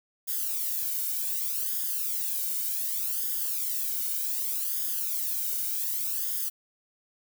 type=noise with flanger; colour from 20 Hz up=violet; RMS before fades=-30 dBFS; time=0.27-6.5 s; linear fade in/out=20 ms; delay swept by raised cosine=0.59 to 1.36 ms; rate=0.66 Hz; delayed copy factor=+1; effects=none